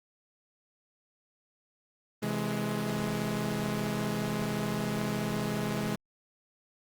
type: chord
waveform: sawtooth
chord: C augmented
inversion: none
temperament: equal with one note detuned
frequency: 130.81 / 164.81 / 209.9 Hz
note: C3 / E3 / G#3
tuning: 0 / 0 / +19 cents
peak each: -32 / -32 / -28 dBFS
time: 2.22-5.96 s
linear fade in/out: 10 ms
effects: Opus 24 kbps